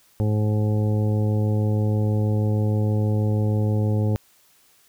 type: harmonic tone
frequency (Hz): 106.3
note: G#2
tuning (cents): +41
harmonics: 1 / 2 / 3 / 4 / 5 / 7 / 8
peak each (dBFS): -19 / -27 / -32 / -32 / -33 / -42 / -43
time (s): 0.2-4.16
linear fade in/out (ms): 0
effects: white hiss -58 dBFS RMS until 4.88 s